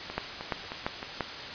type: two click trains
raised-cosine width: 0.5 ms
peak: -21 / -13 dBFS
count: 4 / 4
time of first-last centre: 0.1-1.029 / 0.18-1.207 s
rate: 3.23 / 2.92 Hz
effects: white hiss -38 dBFS RMS until 1.54 s + resampled to 11025 Hz